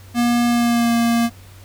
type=tone with pitch glide; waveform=square; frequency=238.9 to 233.6 Hz; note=A#3 to A#3; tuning=+43 to +4 cents; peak=-15 dBFS; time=0.14-1.3 s; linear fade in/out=50 ms; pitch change=-39 cents; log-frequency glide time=0.47-0.94 s; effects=added 95 Hz sine -40 dBFS peak until 1.64 s + pink hiss -47 dBFS RMS until 1.64 s